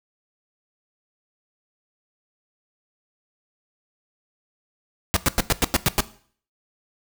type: noise bursts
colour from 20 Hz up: pink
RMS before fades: -18 dBFS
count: 8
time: 5.14-6.005 s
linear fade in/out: 0 ms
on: 25 ms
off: 95 ms
effects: noise-tail reverb RT60 0.5 s tail -17 dB re dry